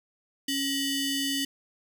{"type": "ring-modulated tone", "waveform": "sawtooth", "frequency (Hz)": 1626, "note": "G#6", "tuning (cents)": -37, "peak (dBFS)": -20, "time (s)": [0.48, 1.45], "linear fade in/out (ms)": 5, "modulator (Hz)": 1350, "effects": []}